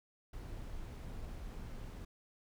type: noise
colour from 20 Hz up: brown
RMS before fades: -45 dBFS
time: 0.33-2.05 s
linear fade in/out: 5 ms
effects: none